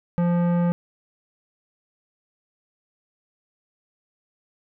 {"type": "tone with tanh clipping", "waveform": "sine", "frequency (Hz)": 173.7, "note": "F3", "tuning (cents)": -9, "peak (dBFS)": -20, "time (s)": [0.18, 0.72], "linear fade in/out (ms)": 0, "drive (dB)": 15, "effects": []}